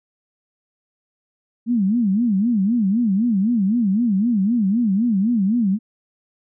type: tone with vibrato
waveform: sine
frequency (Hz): 214.8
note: A3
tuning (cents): -41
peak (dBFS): -15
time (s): 1.66-5.79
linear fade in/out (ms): 50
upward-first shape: sine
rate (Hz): 3.9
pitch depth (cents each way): 230
effects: none